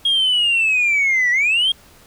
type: linear two-way sweep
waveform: sine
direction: down then up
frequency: 3278 to 1916 to 3278 Hz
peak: -12 dBFS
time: 0.05-1.72 s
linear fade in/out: 5 ms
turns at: 1.31 s
effects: tanh soft clip ceiling -11 dBFS + pink hiss -48 dBFS RMS until 2.06 s

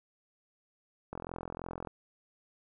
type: click train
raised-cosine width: 1 ms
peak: -25 dBFS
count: 33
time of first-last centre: 1.13-1.872 s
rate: 43.1 Hz
effects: none

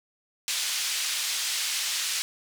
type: band-pass noise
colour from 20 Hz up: pink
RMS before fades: -29 dBFS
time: 0.48-2.22 s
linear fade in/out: 0 ms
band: 3000 to 8500 Hz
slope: 12 dB/octave
effects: none

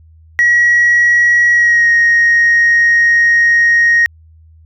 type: tone with pitch glide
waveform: sine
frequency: 1915 to 1871.3 Hz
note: A#6 to A#6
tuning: +46 to +6 cents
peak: -5 dBFS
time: 0.39-4.06 s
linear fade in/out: 0 ms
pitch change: -40 cents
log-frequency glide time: 1.52-1.9 s
effects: tanh soft clip ceiling -4 dBFS + added 80 Hz sine -40 dBFS peak until 4.65 s

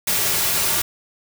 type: noise with comb filter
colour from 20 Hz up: white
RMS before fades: -20 dBFS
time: 0.07-0.82 s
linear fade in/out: 5 ms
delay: 3.9 ms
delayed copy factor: -0.5
effects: none

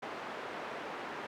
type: band-pass noise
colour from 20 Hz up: pink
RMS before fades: -42 dBFS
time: 0.02-1.27 s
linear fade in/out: 10 ms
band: 390 to 1900 Hz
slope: 12 dB/octave
effects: none

